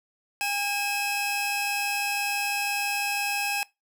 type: tone pair together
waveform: sawtooth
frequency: 812 / 2578 Hz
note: G#5 / E7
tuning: -39 / -39 cents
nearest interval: octave + minor sixth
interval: 2000 cents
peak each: -25 dBFS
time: 0.41-3.63 s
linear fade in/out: 0 ms
effects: noise-tail reverb RT60 0.2 s tail -22 dB re dry